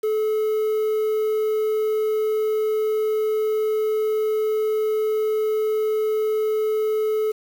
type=tone with quantisation; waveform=triangle; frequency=430.9 Hz; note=A4; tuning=36 cents flat; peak=-17 dBFS; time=0.03-7.32 s; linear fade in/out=10 ms; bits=7; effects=none